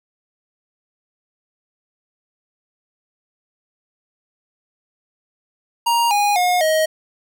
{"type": "tone with pitch steps", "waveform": "square", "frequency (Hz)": [938, 821.3, 719.1, 629.7], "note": ["A#5", "G#5", "F#5", "D#5"], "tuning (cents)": [11, -20, -50, 21], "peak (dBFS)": -15, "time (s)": [5.86, 6.86], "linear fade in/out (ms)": 10, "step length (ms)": 250, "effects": []}